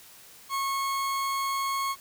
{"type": "tone", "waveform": "40% pulse", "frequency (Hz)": 1094, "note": "C#6", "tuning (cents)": -23, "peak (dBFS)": -26, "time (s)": [0.49, 1.96], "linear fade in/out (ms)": 50, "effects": ["white hiss -51 dBFS RMS until 2 s"]}